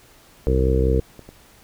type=harmonic tone; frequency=65.1 Hz; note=C2; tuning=8 cents flat; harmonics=1 / 2 / 3 / 4 / 5 / 6 / 7 / 8; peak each=-18 / -24 / -29 / -30 / -28 / -29 / -22 / -32 dBFS; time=0.47-1 s; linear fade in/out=0 ms
type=clicks; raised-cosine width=2 ms; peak=-25 dBFS; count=2; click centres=1.193 / 1.29 s
effects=pink hiss -51 dBFS RMS until 1.63 s